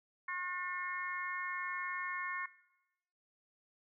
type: harmonic tone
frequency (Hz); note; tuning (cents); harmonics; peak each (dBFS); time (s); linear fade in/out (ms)
359.9; F#4; -48; 3 / 4 / 5 / 6; -41 / -47 / -41 / -43; 0.28-2.46; 5
effects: noise-tail reverb RT60 0.9 s tail -18 dB re dry